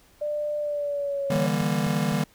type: tone with pitch glide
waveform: sine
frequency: 594 to 551 Hz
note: D5 to C#5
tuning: +20 to -11 cents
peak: -25 dBFS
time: 0.21-1.47 s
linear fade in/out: 10 ms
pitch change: -131 cents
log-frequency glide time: 0.59-1.34 s
type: chord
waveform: square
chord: E half-diminished seventh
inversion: third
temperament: just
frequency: 148.33 / 164.81 / 197.78 / 237.3 Hz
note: D3 / E3 / G3 / Bb3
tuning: +18 / 0 / +16 / +31 cents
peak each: -29 / -29 / -28 / -30 dBFS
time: 1.3-2.24 s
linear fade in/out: 5 ms
type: click train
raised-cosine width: 5 ms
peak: -28 dBFS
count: 4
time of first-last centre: 1.36-2.121 s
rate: 3.94 Hz
effects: pink hiss -58 dBFS RMS until 2.34 s